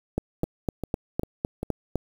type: two click trains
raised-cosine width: 2 ms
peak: -16 / -11 dBFS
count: 4 / 8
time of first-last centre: 0.44-1.63 / 0.18-1.957 s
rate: 2.52 / 3.94 Hz
effects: 7-bit